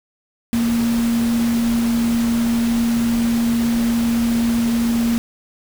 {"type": "tone in noise", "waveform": "sine", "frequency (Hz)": 233.1, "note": "A#3", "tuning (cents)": 0, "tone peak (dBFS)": -15, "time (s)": [0.53, 5.18], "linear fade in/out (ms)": 0, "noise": "pink", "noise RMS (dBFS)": -29, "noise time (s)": [0.53, 5.18], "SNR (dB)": 11, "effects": []}